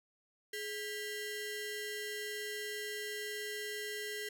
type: ring-modulated tone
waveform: sawtooth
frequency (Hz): 1193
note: D6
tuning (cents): +27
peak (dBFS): -32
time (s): 0.53-4.29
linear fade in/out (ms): 5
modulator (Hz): 772
effects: none